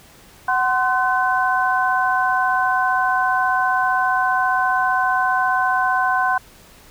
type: tone cluster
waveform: sine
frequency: 747 / 1038 / 1514 Hz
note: F#5 / C6 / F#6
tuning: +16 / -14 / +39 cents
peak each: -20 dBFS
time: 0.48-6.38 s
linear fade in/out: 5 ms
effects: pink hiss -47 dBFS RMS until 6.9 s